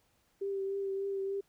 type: tone with vibrato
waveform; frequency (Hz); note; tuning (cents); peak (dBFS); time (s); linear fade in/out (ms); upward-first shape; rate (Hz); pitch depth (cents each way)
sine; 392; G4; 0; -32; 0.41-1.41; 10; triangle; 3.4; 24
effects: pink hiss -72 dBFS RMS until 1.48 s